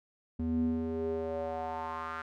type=tone with band-pass filter sweep; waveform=square; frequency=81 Hz; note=E2; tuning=30 cents flat; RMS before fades=-34 dBFS; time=0.39-2.22 s; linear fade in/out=5 ms; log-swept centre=190 to 1400 Hz; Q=4; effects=none